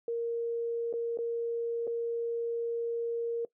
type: tone with dropouts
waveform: sine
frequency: 466.2 Hz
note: A#4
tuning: in tune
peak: -29 dBFS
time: 0.08-3.45 s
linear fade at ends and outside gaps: 2 ms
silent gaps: 0.928-0.937 / 1.174-1.187 / 1.87-1.875 s
effects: noise-tail reverb RT60 0.1 s tail -20 dB re dry